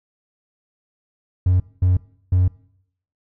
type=tone bursts at uneven times; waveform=triangle; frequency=91.3 Hz; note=F#2; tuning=23 cents flat; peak=-10 dBFS; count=3; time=1.46-1.6 / 1.82-1.97 / 2.32-2.48 s; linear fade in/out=5 ms; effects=noise-tail reverb RT60 0.7 s tail -22 dB re dry + tanh soft clip ceiling -7 dBFS